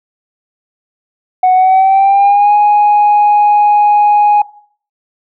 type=tone with pitch glide; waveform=sine; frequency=740 to 830.6 Hz; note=F#5 to G#5; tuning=0 to 0 cents; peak=-3 dBFS; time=1.43-4.42 s; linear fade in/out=5 ms; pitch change=+200 cents; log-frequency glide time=1.53-2.54 s; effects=noise-tail reverb RT60 0.5 s tail -19 dB re dry + tanh soft clip ceiling -3 dBFS